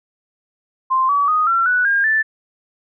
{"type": "tone with pitch steps", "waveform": "sine", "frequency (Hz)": [1046.5, 1141.2, 1244.5, 1357.1, 1480, 1613.9, 1760], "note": ["C6", "C#6", "D#6", "E6", "F#6", "G6", "A6"], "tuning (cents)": [0, 50, 0, 50, 0, 50, 0], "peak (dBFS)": -13, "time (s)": [0.9, 2.23], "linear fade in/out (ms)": 20, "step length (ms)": 190, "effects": []}